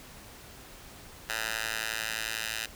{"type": "tone with high-pass filter sweep", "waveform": "10% pulse", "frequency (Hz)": 111.3, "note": "A2", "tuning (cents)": 20, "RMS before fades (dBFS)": -34, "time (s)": [1.29, 2.66], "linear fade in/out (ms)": 5, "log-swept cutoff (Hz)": [1400, 2200], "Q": 1.1, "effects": ["pink hiss -49 dBFS RMS until 2.75 s"]}